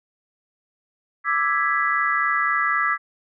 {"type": "chord", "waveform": "sine", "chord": "E dominant seventh", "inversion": "third", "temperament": "equal", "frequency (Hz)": [1174.7, 1318.5, 1661.2, 1975.5], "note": ["D6", "E6", "G#6", "B6"], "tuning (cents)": [0, 0, 0, 0], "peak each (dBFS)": -24, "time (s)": [1.24, 2.98], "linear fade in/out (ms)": 50, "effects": []}